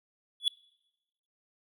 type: tone with exponential growth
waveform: triangle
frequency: 3406 Hz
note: G#7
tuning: 43 cents sharp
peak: -18 dBFS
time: 0.4-0.48 s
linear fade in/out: 1 ms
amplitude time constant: 17 ms
effects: noise-tail reverb RT60 1.0 s tail -24 dB re dry